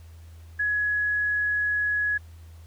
sine tone, 1681 Hz, G#6, 20 cents sharp, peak -22 dBFS, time 0.59-2.18 s, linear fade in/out 10 ms, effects added 82 Hz sine -43 dBFS peak until 2.66 s + pink hiss -59 dBFS RMS until 2.66 s

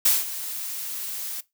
blue noise with ADSR envelope, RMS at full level -17 dBFS, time 0.05-1.41 s, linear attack 8 ms, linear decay 180 ms, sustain -15 dB, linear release 10 ms, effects noise-tail reverb RT60 0.2 s tail -20 dB re dry

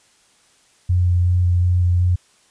sine tone with vibrato, 89 Hz, F2, 33 cents sharp, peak -13 dBFS, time 0.89-2.16 s, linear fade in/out 10 ms, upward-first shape square, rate 2.7 Hz, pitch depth 10 cents each way, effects white hiss -56 dBFS RMS until 2.5 s + resampled to 22050 Hz

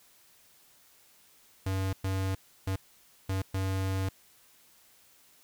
square tone bursts at uneven times, 95.5 Hz, G2, 45 cents flat, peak -29 dBFS, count 5, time 1.66-1.93 / 2.04-2.35 / 2.67-2.76 / 3.29-3.42 / 3.54-4.09 s, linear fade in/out 5 ms, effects white hiss -61 dBFS RMS until 5.43 s

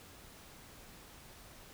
silence, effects pink hiss -55 dBFS RMS until 1.73 s

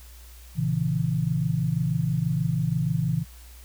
sine chord, A# diminished, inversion none, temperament equal, 116.54 / 138.59 / 164.81 Hz, A#2 / C#3 / E3, 0 / 0 / 0 cents, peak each -29 / -26 / -25 dBFS, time 0.55-3.25 s, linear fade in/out 50 ms, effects added 60 Hz sine -44 dBFS peak until 3.64 s + white hiss -52 dBFS RMS until 3.64 s

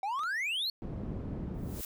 triangle exponential sweep, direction up, 750 to 4435 Hz, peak -29 dBFS, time 0.03-0.7 s, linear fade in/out 2 ms
clicks, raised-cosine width 0.2 ms, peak -32 dBFS, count 2, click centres 0.193 / 0.235 s
white low-pass noise, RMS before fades -38 dBFS, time 0.82-1.81 s, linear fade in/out 0 ms, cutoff 220 Hz, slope 12 dB/octave
blue noise with exponential growth, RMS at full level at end -37 dBFS, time 1.54-1.85 s, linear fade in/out 2 ms, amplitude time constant 67 ms
effects none

